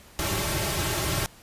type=noise with comb filter; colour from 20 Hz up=pink; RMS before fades=-27 dBFS; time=0.19-1.26 s; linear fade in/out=0 ms; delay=4.1 ms; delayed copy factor=-1; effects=pink hiss -51 dBFS RMS until 1.42 s + resampled to 32000 Hz